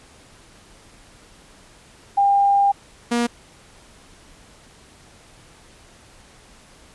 sine / sawtooth tone pair in turn, 800 / 237.8 Hz, G5 / A#3, +35 / +35 cents, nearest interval octave + major sixth, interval 2100 cents, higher first, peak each -13 / -14 dBFS, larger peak first, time 2.17-2.72 / 3.11-3.27 s, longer first, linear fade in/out 10 ms, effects pink hiss -49 dBFS RMS until 6.94 s + resampled to 24000 Hz

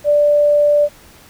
sine tone, 587.3 Hz, D5, in tune, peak -9 dBFS, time 0.04-0.89 s, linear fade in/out 50 ms, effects pink hiss -44 dBFS RMS until 1.29 s

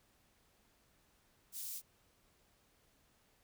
white high-pass noise, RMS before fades -44 dBFS, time 1.52-1.82 s, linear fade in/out 50 ms, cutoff 5700 Hz, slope 12 dB/octave, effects pink hiss -72 dBFS RMS until 3.43 s

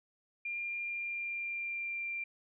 sine tone with pitch glide, 2398 to 2372 Hz, D7 to D7, +36 to +17 cents, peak -35 dBFS, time 0.45-2.24 s, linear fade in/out 5 ms, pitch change -19 cents, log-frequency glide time 0.81-2.05 s, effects none

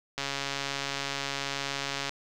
click train, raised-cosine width 0.2 ms, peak -14 dBFS, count 267, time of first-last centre 0.18-2.094 s, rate 139 Hz, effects none

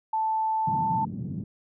sine tone with pitch glide, 880 to 885.6 Hz, A5 to A5, 0 to +11 cents, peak -23 dBFS, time 0.13-1.05 s, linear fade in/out 5 ms, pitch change +11 cents, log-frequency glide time 0.62-0.81 s
white band-pass noise, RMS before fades -33 dBFS, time 0.67-1.44 s, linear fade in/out 5 ms, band 120 to 210 Hz, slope 24 dB/octave
effects none

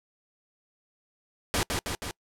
pink noise with echo, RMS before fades -26 dBFS, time 1.54-1.63 s, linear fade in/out 0 ms, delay 160 ms, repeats 3, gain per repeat -3 dB, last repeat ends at 2.11 s, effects noise-tail reverb RT60 0.1 s tail -26 dB re dry + low-pass 11000 Hz 12 dB/octave

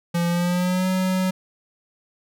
square tone with pitch glide, 171.7 to 186.16 Hz, F3 to F#3, -29 to +11 cents, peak -20 dBFS, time 0.14-1.31 s, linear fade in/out 10 ms, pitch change +140 cents, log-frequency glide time 0.28-0.87 s, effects none

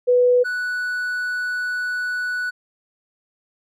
sine / triangle tone pair in turn, 493.9 / 1480 Hz, B4 / F#6, 0 / 0 cents, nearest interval octave + perfect fifth, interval 1900 cents, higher second, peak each -12 / -20 dBFS, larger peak first, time 0.07-0.44 / 0.44-2.51 s, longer second, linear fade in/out 20 ms, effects none

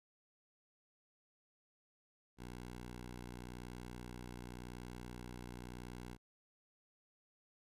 10% pulse tone, 60.9 Hz, B1, 24 cents flat, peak -39 dBFS, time 2.37-6.18 s, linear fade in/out 50 ms, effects resampled to 32000 Hz

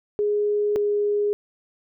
sine tone pair in turn, 415.3 / 412.9 Hz, G#4 / G#4, 0 / -10 cents, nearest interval unison, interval 10 cents, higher first, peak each -19 dBFS, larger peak neither, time 0.19-0.76 / 0.76-1.33 s, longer neither, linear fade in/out 0 ms, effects none

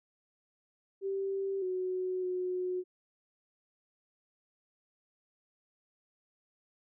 sine tone with pitch steps, 389.9 / 369.2 / 364.8 Hz, G4 / F#4 / F#4, -9 / -4 / -24 cents, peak -31 dBFS, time 1.01-2.84 s, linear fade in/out 50 ms, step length 610 ms, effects none

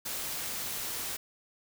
white noise, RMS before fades -36 dBFS, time 0.05-1.17 s, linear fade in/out 10 ms, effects none

